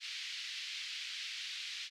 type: band-pass noise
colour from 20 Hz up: white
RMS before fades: -43 dBFS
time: 0-1.9 s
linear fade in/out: 50 ms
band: 2100 to 4500 Hz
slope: 24 dB/octave
effects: none